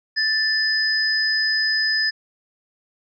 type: tone pair together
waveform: sine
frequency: 1760 / 5030 Hz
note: A6 / D#8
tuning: 0 / +18 cents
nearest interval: octave + tritone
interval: 1818 cents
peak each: -20 / -21 dBFS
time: 0.16-2.11 s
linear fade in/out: 20 ms
effects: none